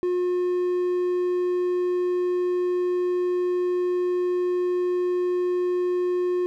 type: tone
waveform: triangle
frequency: 358.7 Hz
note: F4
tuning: 46 cents sharp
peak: -19 dBFS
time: 0.03-6.46 s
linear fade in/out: 0 ms
effects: none